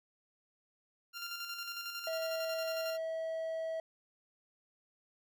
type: tone with tremolo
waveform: 15% pulse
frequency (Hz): 1391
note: F6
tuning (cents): -7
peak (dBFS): -32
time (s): 1.13-2.98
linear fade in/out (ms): 50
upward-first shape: square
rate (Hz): 11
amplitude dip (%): 40
type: tone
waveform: triangle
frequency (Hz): 648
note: E5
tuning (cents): -30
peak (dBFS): -33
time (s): 2.07-3.8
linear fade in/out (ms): 2
effects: none